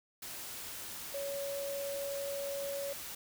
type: tone in noise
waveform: sine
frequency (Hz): 560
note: C#5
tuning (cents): +18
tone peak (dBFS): -36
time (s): 1.14-2.93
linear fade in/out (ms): 5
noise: white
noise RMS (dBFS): -44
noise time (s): 0.22-3.15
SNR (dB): +5
effects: none